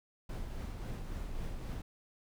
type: noise with tremolo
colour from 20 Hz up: brown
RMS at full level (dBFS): -38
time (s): 0.29-1.82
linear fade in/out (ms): 5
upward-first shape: triangle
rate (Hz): 3.7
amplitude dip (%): 40
effects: none